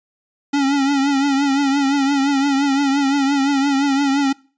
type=tone with vibrato; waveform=square; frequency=277.5 Hz; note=C#4; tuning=2 cents sharp; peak=-15 dBFS; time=0.53-4.33 s; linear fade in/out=10 ms; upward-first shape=triangle; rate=5.8 Hz; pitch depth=72 cents each way; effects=noise-tail reverb RT60 0.4 s tail -24 dB re dry + resampled to 16000 Hz